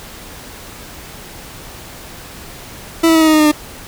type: tone with pitch steps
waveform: 40% pulse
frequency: 329.6 / 325.3 / 321 / 316.7 / 312.5 / 308.4 / 304.3 / 300.3 Hz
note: E4 / E4 / E4 / D#4 / D#4 / D#4 / D#4 / D4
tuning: 0 / -23 / -46 / +31 / +8 / -15 / -38 / +39 cents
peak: -7 dBFS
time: 3.03-3.518 s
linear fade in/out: 10 ms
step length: 61 ms
effects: pink hiss -34 dBFS RMS until 3.87 s